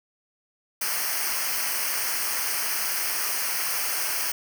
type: noise with comb filter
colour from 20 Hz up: white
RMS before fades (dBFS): -27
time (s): 0.81-4.32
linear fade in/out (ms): 5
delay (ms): 0.27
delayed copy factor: -0.85
effects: none